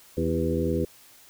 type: harmonic tone with a mistuned harmonic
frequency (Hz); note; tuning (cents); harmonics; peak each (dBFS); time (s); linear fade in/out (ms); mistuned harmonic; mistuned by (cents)
82.41; E2; 0; 1 / 2 / 3 / 4 / 5 / 6; -30 / -30 / -30 / -30 / -30 / -30; 0.17-0.85; 5; 5; -54
effects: white hiss -53 dBFS RMS until 1.29 s